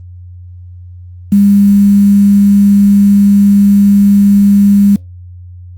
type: tone with quantisation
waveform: sine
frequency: 201.3 Hz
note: G3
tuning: 46 cents sharp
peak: -3 dBFS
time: 1.32-4.96 s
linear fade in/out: 5 ms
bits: 5
effects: added 89 Hz sine -28 dBFS peak until 5.77 s + Opus 32 kbps